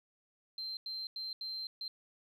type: tone bursts at uneven times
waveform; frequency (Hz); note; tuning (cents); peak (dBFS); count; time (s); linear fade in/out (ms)
sine; 4131; C8; -23; -37; 5; 0.58-0.77 / 0.86-1.07 / 1.16-1.33 / 1.41-1.67 / 1.81-1.88; 2
effects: tanh soft clip ceiling -33 dBFS + 13-bit